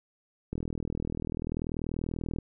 click train, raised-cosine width 3 ms, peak -20 dBFS, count 76, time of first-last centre 0.53-2.386 s, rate 40.4 Hz, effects none

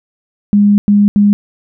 sine tone bursts at uneven times, 204.6 Hz, G#3, 26 cents flat, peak -5 dBFS, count 3, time 0.53-0.78 / 0.88-1.08 / 1.16-1.33 s, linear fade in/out 0 ms, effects none

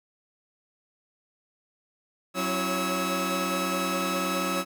sawtooth tone cluster, 186.3 / 272.2 / 333.9 / 554 / 1294 Hz, F#3 / C#4 / E4 / C#5 / E6, +12 / -31 / +22 / -1 / -32 cents, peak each -28 / -31 / -30 / -30 / -26 dBFS, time 2.34-4.65 s, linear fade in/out 50 ms, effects none

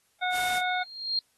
harmonic tone, 730 Hz, F#5, 24 cents flat, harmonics 1 / 2 / 3 / 5, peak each -28 / -31 / -33 / -35 dBFS, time 0.21-0.84 s, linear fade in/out 20 ms
white noise, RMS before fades -36 dBFS, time 0.31-0.62 s, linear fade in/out 50 ms
sine tone with exponential growth, 4217 Hz, C8, 13 cents sharp, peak -22 dBFS, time 0.63-1.19 s, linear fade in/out 2 ms, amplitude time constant 120 ms
effects white hiss -69 dBFS RMS until 1.37 s + AAC 32 kbps

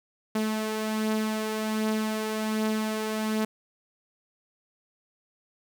sawtooth beating tone pair, 216.9 / 218.2 Hz, A3 / A3, -25 / -14 cents, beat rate 1.3 Hz, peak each -23 / -30 dBFS, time 0.35-3.45 s, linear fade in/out 5 ms, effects 10-bit

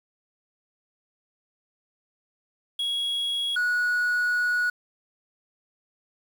triangle tone pair in turn, 3322 / 1461.5 Hz, G#7 / F#6, 0 / -22 cents, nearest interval octave + major second, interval 1422 cents, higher first, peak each -23 / -19 dBFS, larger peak second, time 2.79-3.56 / 3.56-4.7 s, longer second, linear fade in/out 5 ms, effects tanh soft clip ceiling -15 dBFS + 8-bit

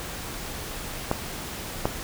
clicks, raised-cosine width 1 ms, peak -8 dBFS, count 2, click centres 1.114 / 1.855 s, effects pink hiss -35 dBFS RMS until 2.03 s

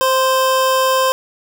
square tone pair together, 524 / 1040.5 Hz, C5 / C6, +2 / -10 cents, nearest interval octave, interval 1188 cents, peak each -16 dBFS, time 0.01-1.12 s, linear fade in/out 0 ms, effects none

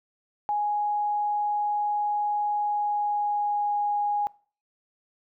sine tone with pitch glide, 831 to 825.3 Hz, G#5 to G#5, +1 to -11 cents, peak -23 dBFS, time 0.49-4.27 s, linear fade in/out 0 ms, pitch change -12 cents, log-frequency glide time 2.57-3.78 s, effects noise-tail reverb RT60 0.4 s tail -22 dB re dry

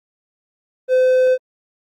triangle tone, 512 Hz, C5, 38 cents flat, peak -9 dBFS, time 0.88-1.38 s, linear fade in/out 50 ms, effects Opus 24 kbps

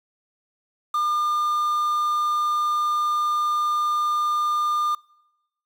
triangle tone with quantisation, 1205 Hz, D6, 44 cents sharp, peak -18 dBFS, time 0.94-4.95 s, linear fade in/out 5 ms, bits 7, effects noise-tail reverb RT60 1.0 s tail -26 dB re dry

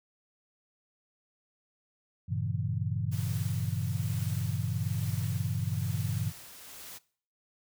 sine chord, G diminished seventh, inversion none, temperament equal, 98 / 116.54 / 138.59 / 164.81 Hz, G2 / Bb2 / Db3 / Fb3, 0 / 0 / 0 / 0 cents, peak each -33 / -34 / -35 / -37 dBFS, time 2.28-6.32 s, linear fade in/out 20 ms
white noise with tremolo, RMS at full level -45 dBFS, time 3.11-6.99 s, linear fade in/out 20 ms, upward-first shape sine, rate 1.1 Hz, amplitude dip 40%
effects noise-tail reverb RT60 0.5 s tail -21 dB re dry

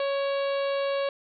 harmonic tone with a mistuned harmonic, 554.4 Hz, C#5, in tune, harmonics 1 / 2 / 3 / 4 / 5 / 6 / 7 / 8, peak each -25 / -35 / -40 / -42 / -41 / -44 / -44 / -46 dBFS, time 0-1.09 s, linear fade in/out 2 ms, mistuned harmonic 4, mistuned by +46 cents, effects none

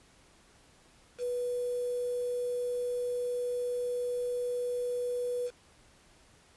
sine tone with quantisation, 490 Hz, B4, 14 cents flat, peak -30 dBFS, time 1.18-5.51 s, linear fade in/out 50 ms, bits 8, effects pink hiss -61 dBFS RMS until 6.56 s + resampled to 24000 Hz

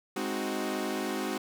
sawtooth chord, Ab dominant seventh, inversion none, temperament equal, 207.7 / 261.6 / 311.1 / 370 Hz, Ab3 / C4 / Eb4 / Gb4, 0 / 0 / 0 / 0 cents, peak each -33 / -32 / -33 / -31 dBFS, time 0.16-1.38 s, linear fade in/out 5 ms, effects none

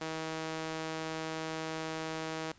sawtooth tone with high-pass filter, 159.5 Hz, D#3, 43 cents sharp, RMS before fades -38 dBFS, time 0.01-2.52 s, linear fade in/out 5 ms, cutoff 340 Hz, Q 0.7, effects pink hiss -61 dBFS RMS until 2.58 s + resampled to 16000 Hz

